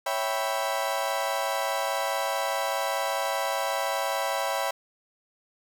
35% pulse chord, C# half-diminished seventh, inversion none, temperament equal, 554.4 / 659.3 / 784 / 987.8 Hz, C#5 / E5 / G5 / B5, 0 / 0 / 0 / 0 cents, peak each -30 dBFS, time 0.06-4.71 s, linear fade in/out 5 ms, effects none

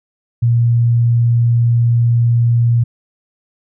sine tone, 118.1 Hz, A#2, 23 cents sharp, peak -9 dBFS, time 0.42-2.84 s, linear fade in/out 10 ms, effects none

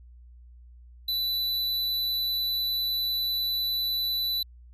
square tone with vibrato, 3977 Hz, B7, 11 cents sharp, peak -26 dBFS, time 1.08-4.43 s, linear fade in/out 5 ms, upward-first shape sine, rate 10 Hz, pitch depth 8 cents each way, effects added 60 Hz sine -47 dBFS peak until 4.73 s

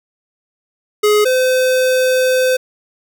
square tone pair in turn, 420 / 512.4 Hz, G#4 / C5, +19 / -36 cents, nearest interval minor third, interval 345 cents, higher second, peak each -10 / -12 dBFS, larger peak first, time 1.03-1.25 / 1.25-2.57 s, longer second, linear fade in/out 10 ms, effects none

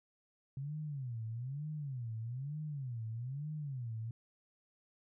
sine tone with vibrato, 130.81 Hz, C3, in tune, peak -38 dBFS, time 0.57-4.11 s, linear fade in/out 2 ms, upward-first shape sine, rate 1.1 Hz, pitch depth 280 cents each way, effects none

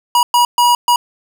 square tone bursts at uneven times, 965 Hz, B5, 40 cents flat, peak -9 dBFS, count 4, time 0.15-0.23 / 0.34-0.45 / 0.58-0.75 / 0.88-0.96 s, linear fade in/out 2 ms, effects none

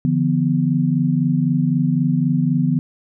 sine chord, B diminished, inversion first, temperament equal with one note detuned, 146.83 / 170.72 / 246.9 Hz, D3 / F3 / B3, 0 / -39 / 0 cents, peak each -19 dBFS, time 0.05-2.79 s, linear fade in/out 0 ms, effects none

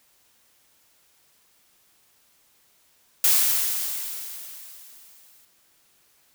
blue noise with exponential decay, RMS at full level -17 dBFS, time 3.24-5.45 s, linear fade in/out 2 ms, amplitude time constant 480 ms, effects white hiss -62 dBFS RMS until 6.34 s

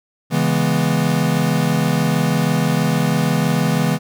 square chord, C# minor seventh, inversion none, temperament equal, 138.59 / 164.81 / 207.7 / 246.9 Hz, C#3 / E3 / G#3 / B3, 0 / 0 / 0 / 0 cents, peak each -22 / -19 / -23 / -23 dBFS, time 0.3-3.99 s, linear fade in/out 50 ms, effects none

